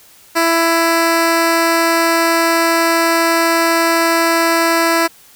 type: tone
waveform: 10% pulse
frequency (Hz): 332.1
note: E4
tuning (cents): +13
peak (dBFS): -3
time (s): 0.35-5.08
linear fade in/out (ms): 20
effects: white hiss -45 dBFS RMS until 5.35 s